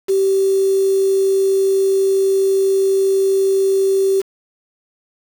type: tone with quantisation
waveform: sine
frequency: 387.3 Hz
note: G4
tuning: 21 cents flat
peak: -12 dBFS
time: 0.08-4.22 s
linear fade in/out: 20 ms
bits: 5
effects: none